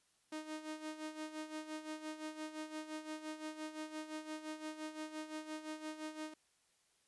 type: tone with tremolo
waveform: sawtooth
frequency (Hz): 310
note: D#4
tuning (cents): -6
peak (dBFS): -37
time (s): 0.32-6.34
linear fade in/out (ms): 5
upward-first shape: sine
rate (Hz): 5.8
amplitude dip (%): 70
effects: white hiss -75 dBFS RMS until 7.07 s + resampled to 24000 Hz